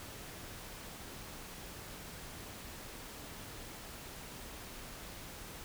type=silence; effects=pink hiss -48 dBFS RMS until 5.64 s